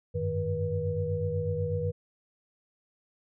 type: tone cluster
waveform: sine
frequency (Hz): 93.1 / 101.2 / 154.4 / 483.8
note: F#2 / G#2 / D#3 / B4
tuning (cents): +11 / -44 / -13 / -36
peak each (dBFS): -33 / -34 / -34 / -31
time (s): 0.14-1.92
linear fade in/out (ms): 20
effects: none